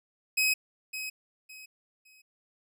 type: tone with echo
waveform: sawtooth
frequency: 2538 Hz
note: D#7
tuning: 34 cents sharp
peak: -20 dBFS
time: 0.37-0.54 s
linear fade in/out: 10 ms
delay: 560 ms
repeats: 3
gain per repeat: -11 dB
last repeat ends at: 2.22 s
effects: none